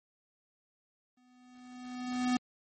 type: tone with exponential growth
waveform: square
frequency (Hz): 249.7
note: B3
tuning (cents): +19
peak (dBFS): -26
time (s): 1.17-2.37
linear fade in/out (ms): 5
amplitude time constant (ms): 260
effects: MP3 32 kbps